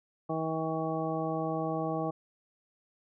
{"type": "harmonic tone", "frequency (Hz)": 160, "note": "D#3", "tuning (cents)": 49, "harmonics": [1, 2, 3, 4, 5, 7], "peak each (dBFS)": [-36, -35, -37, -36, -37, -40], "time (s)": [0.29, 2.11], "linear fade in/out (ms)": 10, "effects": []}